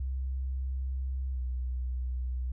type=tone with pitch glide; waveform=sine; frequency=65.41 to 62.64 Hz; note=C2 to B1; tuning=0 to +25 cents; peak=-30 dBFS; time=0-2.52 s; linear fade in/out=5 ms; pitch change=-75 cents; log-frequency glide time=1.33-1.39 s; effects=none